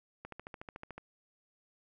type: click train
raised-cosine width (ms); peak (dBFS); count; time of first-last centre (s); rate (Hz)
0.5; -29; 11; 0.25-0.98; 13.7
effects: none